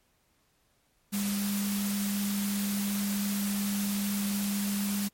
sine tone in noise, 201.4 Hz, G3, 47 cents sharp, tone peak -28 dBFS, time 1.12-5.09 s, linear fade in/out 20 ms, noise white, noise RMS -36 dBFS, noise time 1.12-5.09 s, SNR +5 dB, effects pink hiss -70 dBFS RMS until 5.13 s + MP3 64 kbps

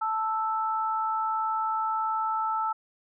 sine tone pair together, 880 / 1318.5 Hz, A5 / E6, 0 / 0 cents, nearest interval perfect fifth, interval 700 cents, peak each -28 dBFS, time 0.01-2.73 s, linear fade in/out 10 ms, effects none

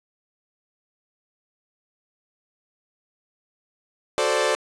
sawtooth chord, D dominant seventh, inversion first, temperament equal, 370 / 440 / 523.3 / 587.3 Hz, F#4 / A4 / C5 / D5, 0 / 0 / 0 / 0 cents, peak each -25 / -21 / -21 / -20 dBFS, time 4.18-4.55 s, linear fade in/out 0 ms, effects resampled to 22050 Hz + 7-bit

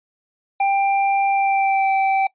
square tone with pitch glide, 790 to 775.5 Hz, G5 to G5, +13 to -19 cents, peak -16 dBFS, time 0.6-2.27 s, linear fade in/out 5 ms, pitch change -32 cents, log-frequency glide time 1.28-1.91 s, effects noise-tail reverb RT60 0.1 s tail -21 dB re dry + resampled to 8000 Hz

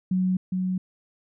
sine tone pair in turn, 185 / 185 Hz, F#3 / F#3, 0 / 0 cents, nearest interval unison, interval 0 cents, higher neither, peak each -20 / -23 dBFS, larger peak first, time 0.11-0.37 / 0.52-0.78 s, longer neither, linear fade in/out 5 ms, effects none

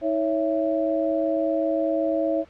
sine tone cluster, 318.7 / 556 / 664 Hz, D#4 / C#5 / E5, +42 / +5 / +12 cents, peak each -25 dBFS, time 0.01-2.45 s, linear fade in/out 50 ms, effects pink hiss -53 dBFS RMS until 2.49 s + low-pass 3000 Hz 12 dB/octave

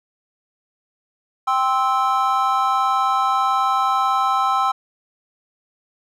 triangle chord, C major, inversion second, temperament just, 784.9 / 1046.5 / 1308.1 Hz, G5 / C6 / E6, +2 / 0 / -14 cents, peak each -19 / -19 / -18 dBFS, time 1.47-4.72 s, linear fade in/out 10 ms, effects none

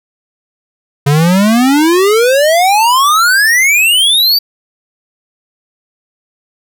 square exponential sweep, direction up, 138.4 to 4699 Hz, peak -7 dBFS, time 1.06-4.39 s, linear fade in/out 10 ms, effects none

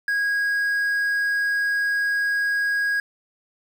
triangle tone with quantisation, 1645 Hz, G#6, 17 cents flat, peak -18 dBFS, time 0.08-3 s, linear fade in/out 2 ms, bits 8, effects none

